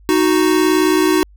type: tone pair together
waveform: square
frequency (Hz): 311.1 / 370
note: D#4 / F#4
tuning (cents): 0 / 0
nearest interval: minor third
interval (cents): 300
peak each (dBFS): -15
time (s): 0.09-1.23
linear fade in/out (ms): 0
effects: added 50 Hz sine -42 dBFS peak until 1.36 s